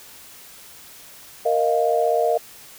sine chord, Bb suspended fourth, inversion none, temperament equal, 466.2 / 622.3 / 698.5 Hz, Bb4 / Eb5 / F5, 0 / 0 / 0 cents, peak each -21 dBFS, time 1.45-2.38 s, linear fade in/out 10 ms, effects white hiss -44 dBFS RMS until 2.78 s

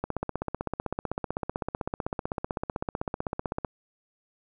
click train, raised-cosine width 1 ms, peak -15 dBFS, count 58, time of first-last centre 0.04-3.648 s, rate 15.8 Hz, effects none

